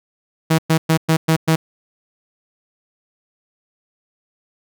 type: tone bursts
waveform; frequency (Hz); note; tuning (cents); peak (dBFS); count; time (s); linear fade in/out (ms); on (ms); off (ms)
sawtooth; 160.6; E3; -45; -8; 6; 0.5-1.56; 10; 85; 110
effects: none